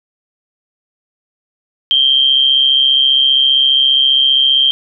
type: tone with amplitude modulation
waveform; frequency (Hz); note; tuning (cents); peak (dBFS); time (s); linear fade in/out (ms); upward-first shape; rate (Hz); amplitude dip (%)
sine; 3168; G7; +18; -5; 1.91-4.71; 0; sine; 135; 65
effects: none